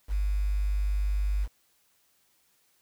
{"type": "tone with quantisation", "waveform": "sine", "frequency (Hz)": 50, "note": "G1", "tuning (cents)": 35, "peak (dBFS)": -24, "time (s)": [0.08, 1.48], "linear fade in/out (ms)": 50, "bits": 8, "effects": ["white hiss -68 dBFS RMS until 2.81 s"]}